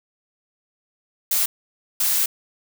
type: noise bursts at uneven times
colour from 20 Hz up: blue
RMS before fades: -20 dBFS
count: 2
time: 1.31-1.46 / 2-2.26 s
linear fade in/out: 5 ms
effects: none